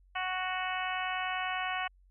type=harmonic tone; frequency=370 Hz; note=F#4; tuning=in tune; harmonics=2 / 3 / 4 / 5 / 6 / 7 / 8; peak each=-36 / -38 / -39 / -40 / -41 / -41 / -42 dBFS; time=0.15-1.88 s; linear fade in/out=10 ms; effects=added 46 Hz sine -59 dBFS peak until 2.1 s